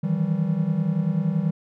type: tone cluster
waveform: triangle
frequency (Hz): 155.6 / 166 / 193.8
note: D#3 / E3 / G3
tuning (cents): 0 / +12 / -20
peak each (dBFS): -23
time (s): 0.03-1.51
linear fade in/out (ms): 10
effects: none